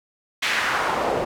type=noise with band-pass filter sweep; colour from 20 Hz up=pink; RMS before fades=-23 dBFS; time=0.42-1.25 s; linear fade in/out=10 ms; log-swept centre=2600 to 470 Hz; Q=1.6; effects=none